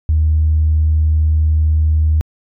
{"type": "tone", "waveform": "sine", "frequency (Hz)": 77.78, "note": "D#2", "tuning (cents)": 0, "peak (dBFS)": -9, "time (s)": [0.09, 2.21], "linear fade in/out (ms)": 0, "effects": ["tanh soft clip ceiling -5 dBFS"]}